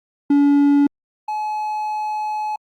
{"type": "tone pair in turn", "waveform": "triangle", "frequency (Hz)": [285.2, 852.2], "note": ["C#4", "G#5"], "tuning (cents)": [49, 44], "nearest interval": "octave + perfect fifth", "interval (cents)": 1895, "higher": "second", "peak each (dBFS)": [-9, -19], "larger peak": "first", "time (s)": [[0.3, 0.87], [1.28, 2.56]], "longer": "second", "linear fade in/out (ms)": 5, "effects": ["Opus 48 kbps"]}